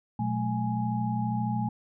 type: tone cluster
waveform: sine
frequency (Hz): 121.2 / 183.1 / 215.8 / 833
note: B2 / F#3 / A3 / G#5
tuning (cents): -32 / -18 / -33 / +5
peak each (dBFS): -30 / -35 / -30 / -33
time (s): 0.19-1.69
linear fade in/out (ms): 5
effects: none